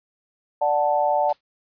sine chord, D major, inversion none, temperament equal, 587.3 / 740 / 880 Hz, D5 / F#5 / A5, 0 / 0 / 0 cents, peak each -22 dBFS, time 0.61-1.33 s, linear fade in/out 10 ms
white noise with exponential decay, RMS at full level -36 dBFS, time 1.29-1.41 s, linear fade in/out 5 ms, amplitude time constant 26 ms
effects resampled to 11025 Hz

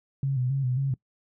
sine tone with vibrato, 131.3 Hz, C3, 6 cents sharp, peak -23 dBFS, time 0.23-0.94 s, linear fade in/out 2 ms, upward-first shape square, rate 3.7 Hz, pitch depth 72 cents each way, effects noise-tail reverb RT60 0.1 s tail -22 dB re dry

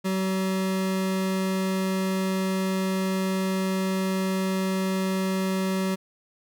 square tone pair together, 189.45 / 380 Hz, F#3 / F#4, +41 / +46 cents, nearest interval octave, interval 1205 cents, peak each -25 / -32 dBFS, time 0.04-5.96 s, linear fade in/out 20 ms, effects none

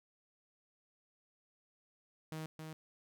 sawtooth tone with echo, 157.5 Hz, D#3, 21 cents sharp, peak -37 dBFS, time 2.32-2.46 s, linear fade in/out 0 ms, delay 270 ms, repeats 1, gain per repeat -4 dB, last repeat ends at 2.73 s, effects none

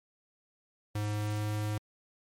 square tone with pitch glide, 104.9 to 105.75 Hz, G#2 to G#2, +18 to +32 cents, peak -31 dBFS, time 0.95-1.78 s, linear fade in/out 5 ms, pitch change +14 cents, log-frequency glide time 1.1-1.52 s, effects MP3 64 kbps

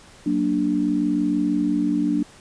sine chord, Gb augmented, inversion none, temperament equal with one note detuned, 187.15 / 233.1 / 293.7 Hz, Gb3 / Bb3 / D4, +20 / 0 / 0 cents, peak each -26 / -25 / -20 dBFS, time 0.26-2.23 s, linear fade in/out 5 ms, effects pink hiss -48 dBFS RMS until 2.4 s + resampled to 22050 Hz

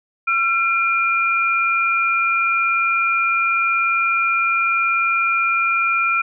sine tone pair together, 1359.1 / 2400 Hz, F6 / D7, -48 / +37 cents, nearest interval minor seventh, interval 985 cents, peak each -18 dBFS, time 0.27-6.22 s, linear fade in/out 10 ms, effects none

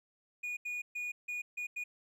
triangle tone bursts at uneven times, 2452 Hz, D#7, 26 cents flat, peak -34 dBFS, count 6, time 0.43-0.57 / 0.65-0.82 / 0.95-1.12 / 1.28-1.42 / 1.57-1.67 / 1.76-1.84 s, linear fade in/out 10 ms, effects none

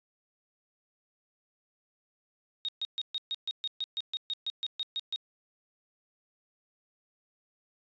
sine tone bursts, 3733 Hz, A#7, 2 cents sharp, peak -30 dBFS, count 16, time 2.65-5.16 s, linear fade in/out 0 ms, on 35 ms, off 130 ms, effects resampled to 16000 Hz

